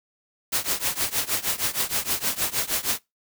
white noise with tremolo, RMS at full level -22 dBFS, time 0.52-2.99 s, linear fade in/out 10 ms, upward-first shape triangle, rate 6.4 Hz, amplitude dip 95%, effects noise-tail reverb RT60 0.2 s tail -23 dB re dry

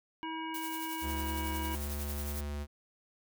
harmonic tone, 321.5 Hz, E4, 43 cents flat, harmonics 1 / 3 / 5 / 7 / 9, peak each -40 / -39 / -48 / -47 / -47 dBFS, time 0.23-1.75 s, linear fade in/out 0 ms
blue noise with tremolo, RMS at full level -41 dBFS, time 0.54-2.41 s, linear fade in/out 5 ms, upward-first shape triangle, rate 11 Hz, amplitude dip 60%
square tone, 72.7 Hz, D2, 17 cents flat, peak -36 dBFS, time 1.01-2.67 s, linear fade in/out 50 ms
effects none

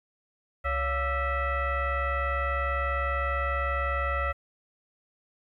sine tone with frequency modulation, 698.5 Hz, F5, in tune, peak -25 dBFS, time 0.64-4.33 s, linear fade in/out 20 ms, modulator 631 Hz, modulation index 2.1, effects 11-bit

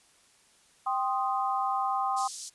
sine chord, C minor, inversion second, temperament equal, 784 / 1046.5 / 1244.5 Hz, G5 / C6 / Eb6, 0 / 0 / 0 cents, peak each -29 / -31 / -32 dBFS, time 0.86-2.28 s, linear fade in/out 10 ms
white band-pass noise, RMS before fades -41 dBFS, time 2.16-2.5 s, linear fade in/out 20 ms, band 4500 to 8900 Hz, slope 24 dB/octave
effects white hiss -62 dBFS RMS until 2.54 s + resampled to 24000 Hz

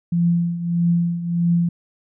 sine tone with tremolo, 171.4 Hz, F3, 32 cents flat, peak -13 dBFS, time 0.12-1.69 s, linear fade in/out 5 ms, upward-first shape triangle, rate 1.6 Hz, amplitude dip 75%, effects none

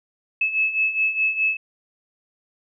sine beating tone pair, 2596 / 2600.8 Hz, E7 / E7, -27 / -24 cents, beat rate 4.8 Hz, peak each -25 / -20 dBFS, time 0.41-1.57 s, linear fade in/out 5 ms, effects none

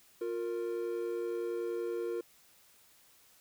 triangle tone pair together, 353.6 / 464.2 Hz, F4 / A#4, +22 / -7 cents, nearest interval perfect fourth, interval 471 cents, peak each -34 / -34 dBFS, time 0.21-2.21 s, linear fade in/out 5 ms, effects white hiss -63 dBFS RMS until 3.4 s

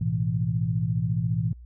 sine chord, A suspended second, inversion none, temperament equal with one note detuned, 108.99 / 123.47 / 164.81 Hz, A2 / B2 / E3, -16 / 0 / 0 cents, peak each -27 dBFS, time 0.01-1.53 s, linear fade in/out 5 ms, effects added 60 Hz sine -42 dBFS peak until 1.65 s

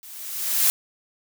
blue noise with level ramp, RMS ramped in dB -43 to -17 dBFS, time 0.03-0.7 s, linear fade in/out 0 ms, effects none

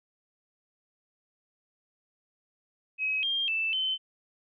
sine tone with pitch steps, 2549 / 3203 / 2646 / 3066 Hz, D#7 / G7 / E7 / G7, +41 / +37 / +6 / -39 cents, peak -26 dBFS, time 2.98-3.98 s, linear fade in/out 50 ms, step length 250 ms, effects none

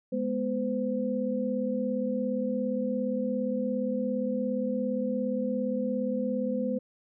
sine tone cluster, 208 / 245.3 / 512 Hz, G#3 / B3 / C5, +3 / -12 / -38 cents, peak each -31 dBFS, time 0.12-6.79 s, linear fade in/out 10 ms, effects none

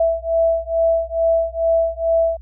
sine beating tone pair, 659.3 / 661.6 Hz, E5 / E5, 0 / +6 cents, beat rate 2.3 Hz, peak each -18 dBFS, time 0-2.37 s, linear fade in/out 5 ms, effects added 60 Hz sine -35 dBFS peak until 2.41 s

